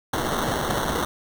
violet noise with sample-and-hold, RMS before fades -25 dBFS, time 0.13-1.05 s, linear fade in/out 5 ms, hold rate 2450 Hz, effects none

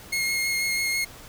sawtooth tone with vibrato, 2151 Hz, C7, 47 cents sharp, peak -20 dBFS, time 0.12-1.05 s, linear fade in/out 10 ms, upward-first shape sine, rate 6.1 Hz, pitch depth 12 cents each way, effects pink hiss -45 dBFS RMS until 1.28 s

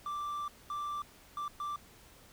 triangle tone bursts at uneven times, 1174.7 Hz, D6, in tune, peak -33 dBFS, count 4, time 0.06-0.48 / 0.7-1.02 / 1.37-1.48 / 1.6-1.76 s, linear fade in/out 2 ms, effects pink hiss -58 dBFS RMS until 2.32 s

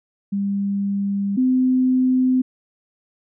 sine tone pair in turn, 199.4 / 256.3 Hz, G3 / C4, +30 / -36 cents, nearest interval major third, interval 434 cents, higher second, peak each -19 / -14 dBFS, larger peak second, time 0.32-1.37 / 1.37-2.42 s, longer neither, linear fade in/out 10 ms, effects none

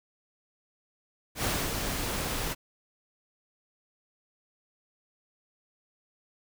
pink noise with ADSR envelope, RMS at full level -28 dBFS, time 1.35-2.55 s, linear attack 89 ms, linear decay 260 ms, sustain -4 dB, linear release 31 ms, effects none

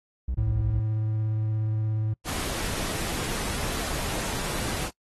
triangle tone bursts, 62.1 Hz, B1, 10 cents sharp, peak -23 dBFS, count 6, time 0.28-0.8 s, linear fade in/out 5 ms, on 65 ms, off 26 ms
triangle tone with vibrato, 108.7 Hz, A2, 21 cents flat, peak -22 dBFS, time 0.37-2.14 s, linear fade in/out 10 ms, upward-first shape sine, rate 17 Hz, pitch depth 13 cents each way
pink noise, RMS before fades -31 dBFS, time 2.24-4.91 s, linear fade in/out 50 ms
effects noise-tail reverb RT60 0.1 s tail -25 dB re dry + AAC 32 kbps

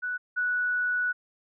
sine tone pair in turn, 1480 / 1474.5 Hz, F#6 / F#6, 0 / -6 cents, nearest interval unison, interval 6 cents, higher first, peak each -28 / -24 dBFS, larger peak second, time 0.02-0.18 / 0.36-1.13 s, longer second, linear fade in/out 20 ms, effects none

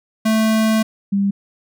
square / sine tone pair in turn, 219.9 / 198.63 Hz, A3 / G3, -1 / +23 cents, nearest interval major second, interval 176 cents, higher first, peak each -14 dBFS, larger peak neither, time 0.25-0.83 / 1.12-1.31 s, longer first, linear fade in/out 10 ms, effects none

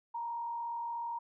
sine tone with frequency modulation, 937 Hz, A#5, 9 cents sharp, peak -35 dBFS, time 0.14-1.19 s, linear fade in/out 10 ms, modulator 43.2 Hz, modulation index 0.39, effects none

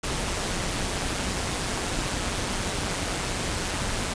pink noise with amplitude modulation, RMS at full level -26 dBFS, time 0.03-4.14 s, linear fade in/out 10 ms, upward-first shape sine, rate 188 Hz, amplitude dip 50%, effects resampled to 22050 Hz

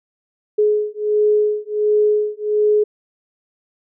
sine beating tone pair, 420.9 / 422.3 Hz, G#4 / G#4, +23 / +29 cents, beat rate 1.4 Hz, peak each -17 dBFS, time 0.58-2.84 s, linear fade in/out 10 ms, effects none

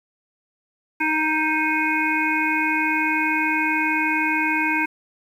harmonic tone with a mistuned harmonic, 311.1 Hz, D#4, in tune, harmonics 1 / 3 / 5 / 7 / 8, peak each -25 / -25 / -25 / -25 / -25 dBFS, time 1-4.86 s, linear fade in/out 10 ms, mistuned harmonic 5, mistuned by +16 cents, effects 8-bit

